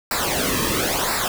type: noise with flanger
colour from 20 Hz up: pink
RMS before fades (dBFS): -22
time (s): 0.11-1.28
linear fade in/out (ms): 2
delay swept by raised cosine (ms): 0.31 to 1.41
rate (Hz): 0.98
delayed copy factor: -0.75
effects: none